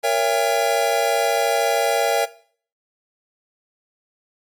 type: chord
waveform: square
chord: A# diminished seventh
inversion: none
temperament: just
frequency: 466.2 / 559.4 / 671.3 / 805.5 Hz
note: A#4 / C#5 / E5 / G5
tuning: 0 / +16 / +31 / +47 cents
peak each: -24 dBFS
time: 0.03-2.26 s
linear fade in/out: 20 ms
effects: noise-tail reverb RT60 0.5 s tail -18 dB re dry + AAC 64 kbps